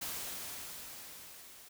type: noise with level ramp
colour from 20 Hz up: white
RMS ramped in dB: -39 to -55 dBFS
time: 0.01-1.69 s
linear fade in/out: 10 ms
effects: none